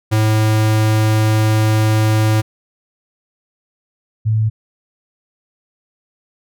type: tone pair in turn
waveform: square / sine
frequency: 108.7 / 109.52 Hz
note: A2 / A2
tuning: -21 / -8 cents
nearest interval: unison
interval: 13 cents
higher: second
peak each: -12 dBFS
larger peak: neither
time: 0.11-2.42 / 4.25-4.5 s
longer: first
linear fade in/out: 20 ms
effects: none